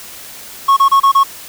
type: tone bursts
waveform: triangle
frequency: 1098 Hz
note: C#6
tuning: 17 cents flat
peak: -4 dBFS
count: 5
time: 0.68-1.236 s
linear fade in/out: 10 ms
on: 88 ms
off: 29 ms
effects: white hiss -33 dBFS RMS until 1.48 s